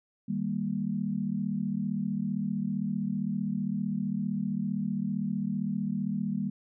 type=chord; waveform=sine; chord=Eb major; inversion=none; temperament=equal with one note detuned; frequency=155.56 / 197.7 / 233.1 Hz; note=Eb3 / G3 / Bb3; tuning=0 / +15 / 0 cents; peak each=-36 / -30 / -33 dBFS; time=0.28-6.5 s; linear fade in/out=10 ms; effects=none